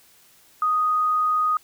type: tone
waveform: sine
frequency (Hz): 1244.5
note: D#6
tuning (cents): 0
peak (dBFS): -18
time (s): 0.62-1.57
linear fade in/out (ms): 2
effects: white hiss -55 dBFS RMS until 1.63 s